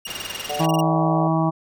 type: tone bursts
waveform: sawtooth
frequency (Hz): 2828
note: F7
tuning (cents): +21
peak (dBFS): -24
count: 16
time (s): 0.05-0.808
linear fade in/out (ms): 5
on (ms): 23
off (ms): 26
type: low-pass noise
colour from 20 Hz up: white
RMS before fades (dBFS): -35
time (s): 0.06-0.67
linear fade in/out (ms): 20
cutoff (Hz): 4000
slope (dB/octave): 12
type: chord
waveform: sine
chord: D major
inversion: second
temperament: equal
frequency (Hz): 440 / 587.3 / 740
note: A4 / D5 / F#5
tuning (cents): 0 / 0 / 0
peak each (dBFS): -33 / -29 / -27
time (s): 0.49-1.28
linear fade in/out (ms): 10
type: harmonic tone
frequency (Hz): 161.4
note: E3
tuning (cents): -36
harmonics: 1 / 2 / 4 / 5 / 6 / 7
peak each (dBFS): -20 / -23 / -26 / -27 / -28 / -28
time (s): 0.59-1.51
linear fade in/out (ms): 20
effects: none